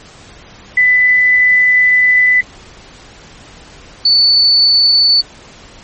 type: tone pair in turn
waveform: sine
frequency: 1997 / 4483 Hz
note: B6 / C#8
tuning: +19 / +19 cents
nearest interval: octave + major second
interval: 1400 cents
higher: second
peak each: -6 dBFS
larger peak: neither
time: 0.77-2.41 / 4.05-5.21 s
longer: first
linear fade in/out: 5 ms
effects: pink hiss -38 dBFS RMS until 5.83 s + MP3 32 kbps